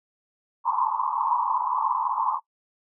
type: band-pass noise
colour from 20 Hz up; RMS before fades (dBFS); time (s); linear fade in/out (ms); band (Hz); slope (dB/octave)
pink; -25; 0.64-2.4; 50; 880 to 1100; 96
effects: noise-tail reverb RT60 0.1 s tail -21 dB re dry